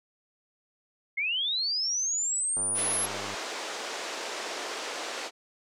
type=linear sweep; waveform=sine; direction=up; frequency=2093 to 11175 Hz; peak=-26 dBFS; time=1.17-3.06 s; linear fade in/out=10 ms
type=click train; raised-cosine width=1 ms; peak=-27 dBFS; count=79; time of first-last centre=2.57-3.342 s; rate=101 Hz
type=band-pass noise; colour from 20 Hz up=pink; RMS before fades=-36 dBFS; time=2.74-5.31 s; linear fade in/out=50 ms; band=370 to 7300 Hz; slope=24 dB/octave
effects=none